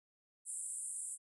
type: band-pass noise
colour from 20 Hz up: white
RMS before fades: -43 dBFS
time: 0.45-1.18 s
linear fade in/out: 50 ms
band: 7800 to 9900 Hz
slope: 96 dB/octave
effects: none